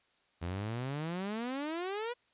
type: exponential sweep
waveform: sawtooth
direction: up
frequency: 82.6 to 496.1 Hz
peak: -31 dBFS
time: 0.41-2.14 s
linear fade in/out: 20 ms
effects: white hiss -71 dBFS RMS until 2.33 s + resampled to 8000 Hz